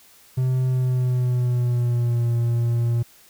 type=tone with pitch glide; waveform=triangle; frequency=128.6 to 117.93 Hz; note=C3 to A#2; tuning=-30 to +21 cents; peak=-16 dBFS; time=0.37-3.03 s; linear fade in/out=10 ms; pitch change=-149 cents; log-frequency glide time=0.68-2.3 s; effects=white hiss -52 dBFS RMS until 3.29 s